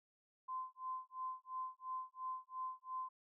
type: tone with tremolo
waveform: sine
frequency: 1033 Hz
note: C6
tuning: 22 cents flat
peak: -39 dBFS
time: 0.48-3.09 s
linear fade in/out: 10 ms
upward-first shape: sine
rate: 2.9 Hz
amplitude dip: 100%
effects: none